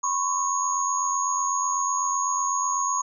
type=tone cluster; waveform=sine; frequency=1009 / 1097 / 6650 Hz; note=B5 / C#6 / G#8; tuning=+37 / -18 / +1 cents; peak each=-29 / -25 / -27 dBFS; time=0.03-3.02 s; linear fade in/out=10 ms; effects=none